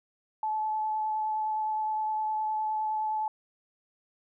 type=tone with vibrato; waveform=sine; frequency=864 Hz; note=A5; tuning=32 cents flat; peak=-27 dBFS; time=0.43-3.28 s; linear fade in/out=2 ms; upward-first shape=sine; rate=9.7 Hz; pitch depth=11 cents each way; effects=none